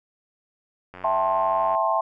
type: click train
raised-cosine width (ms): 0.5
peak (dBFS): -25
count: 75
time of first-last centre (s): 0.94-1.75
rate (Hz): 91.4
type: chord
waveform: sine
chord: A minor seventh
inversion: second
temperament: equal with one note detuned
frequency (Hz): 659.3 / 784 / 880 / 1059.9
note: E5 / G5 / A5 / C6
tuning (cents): 0 / 0 / 0 / +22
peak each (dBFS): -24 / -28 / -25 / -24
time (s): 1.04-2.01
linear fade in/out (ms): 5
effects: none